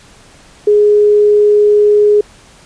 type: tone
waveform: sine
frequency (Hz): 416.6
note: G#4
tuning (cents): +5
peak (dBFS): -5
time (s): 0.67-2.21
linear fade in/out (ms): 5
effects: pink hiss -42 dBFS RMS until 2.65 s + resampled to 22050 Hz